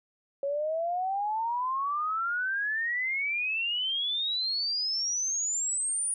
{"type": "exponential sweep", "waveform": "sine", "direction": "up", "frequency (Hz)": [550, 9660], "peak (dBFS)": -27, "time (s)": [0.43, 6.14], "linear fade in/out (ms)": 2, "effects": []}